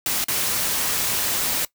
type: noise with dropouts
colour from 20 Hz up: white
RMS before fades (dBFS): -23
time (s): 0.06-1.65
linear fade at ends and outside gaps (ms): 2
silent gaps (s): 0.242-0.283
effects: noise-tail reverb RT60 0.1 s tail -19 dB re dry